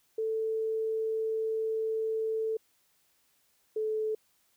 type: tone pair in turn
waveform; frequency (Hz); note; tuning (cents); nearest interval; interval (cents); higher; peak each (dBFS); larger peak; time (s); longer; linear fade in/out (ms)
sine; 442.2 / 434.4; A4 / A4; +9 / -22; unison; 31; first; -28; neither; 0.18-2.57 / 3.76-4.15; first; 5
effects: white hiss -70 dBFS RMS until 4.56 s